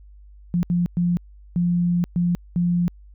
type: tone bursts at uneven times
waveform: sine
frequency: 174.61 Hz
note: F3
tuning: in tune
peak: -17 dBFS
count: 6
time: 0.54-0.63 / 0.7-0.86 / 0.97-1.17 / 1.56-2.04 / 2.16-2.35 / 2.56-2.88 s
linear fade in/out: 0 ms
effects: added 50 Hz sine -43 dBFS peak until 3.14 s